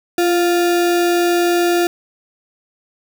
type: tone with sample-and-hold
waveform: sine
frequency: 346.6 Hz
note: F4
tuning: 13 cents flat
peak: -12 dBFS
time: 0.18-1.87 s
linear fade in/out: 2 ms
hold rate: 1050 Hz
effects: none